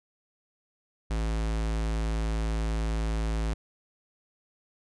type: tone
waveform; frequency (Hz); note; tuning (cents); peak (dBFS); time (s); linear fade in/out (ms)
square; 54.7; A1; -9; -27; 1.1-3.54; 10
effects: resampled to 22050 Hz